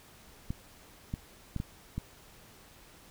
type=clicks; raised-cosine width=5 ms; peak=-21 dBFS; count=5; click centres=0.505 / 1.139 / 1.563 / 1.601 / 1.98 s; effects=pink hiss -56 dBFS RMS until 3.1 s